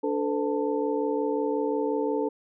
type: tone cluster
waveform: sine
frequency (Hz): 291.4 / 439.4 / 505 / 886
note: D4 / A4 / B4 / A5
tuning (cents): -13 / -2 / +39 / +12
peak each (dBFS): -29 / -27 / -31 / -34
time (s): 0.03-2.29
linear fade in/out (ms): 10
effects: none